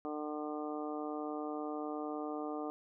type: harmonic tone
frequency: 150.6 Hz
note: D3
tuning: 44 cents sharp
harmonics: 2 / 3 / 4 / 5 / 6 / 7 / 8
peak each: -40 / -43 / -46 / -44 / -55 / -51 / -48 dBFS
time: 0.05-2.7 s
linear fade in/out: 0 ms
effects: none